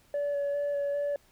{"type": "tone with vibrato", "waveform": "sine", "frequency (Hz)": 572, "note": "D5", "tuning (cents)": -46, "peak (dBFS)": -25, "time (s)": [0.14, 1.16], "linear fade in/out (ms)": 2, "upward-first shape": "square", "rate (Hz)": 2.5, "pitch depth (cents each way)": 12, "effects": ["tanh soft clip ceiling -26 dBFS", "pink hiss -63 dBFS RMS until 1.31 s"]}